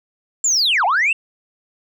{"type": "linear two-way sweep", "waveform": "sine", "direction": "down then up", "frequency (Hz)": [7450, 674, 2781], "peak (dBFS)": -12, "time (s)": [0.44, 1.13], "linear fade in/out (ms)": 5, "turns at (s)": 0.85, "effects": ["tanh soft clip ceiling -11 dBFS"]}